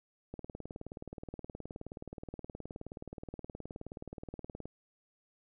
click train, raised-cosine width 2 ms, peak -29 dBFS, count 83, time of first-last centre 0.34-4.656 s, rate 19 Hz, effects none

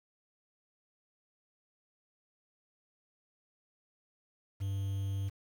triangle tone with quantisation, 98 Hz, G2, in tune, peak -30 dBFS, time 4.6-5.3 s, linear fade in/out 20 ms, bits 9, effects none

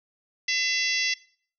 harmonic tone, 675 Hz, E5, 41 cents sharp, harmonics 3 / 4 / 5 / 6 / 7 / 8 / 9, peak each -27 / -30 / -33 / -36 / -31 / -33 / -34 dBFS, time 0.48-1.14 s, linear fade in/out 5 ms, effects noise-tail reverb RT60 0.5 s tail -20 dB re dry

